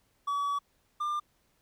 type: tone pair in turn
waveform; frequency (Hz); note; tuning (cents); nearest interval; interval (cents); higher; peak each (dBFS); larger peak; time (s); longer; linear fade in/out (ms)
triangle; 1139 / 1196; C#6 / D6; +47 / +31; minor second; 84; second; -26 / -27; first; 0.27-0.59 / 1-1.2; first; 10
effects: pink hiss -71 dBFS RMS until 1.61 s